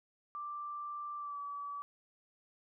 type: tone with pitch glide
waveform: sine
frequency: 1177 to 1146.8 Hz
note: D6 to D6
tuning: +3 to -42 cents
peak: -39 dBFS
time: 0.35-1.82 s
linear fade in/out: 0 ms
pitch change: -45 cents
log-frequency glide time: 1.17-1.39 s
effects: none